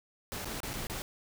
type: noise with dropouts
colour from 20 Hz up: pink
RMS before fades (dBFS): -38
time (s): 0.32-1.02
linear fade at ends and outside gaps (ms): 0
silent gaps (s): 0.446-0.455 / 0.603-0.632 / 0.733-0.738 / 0.869-0.898
effects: none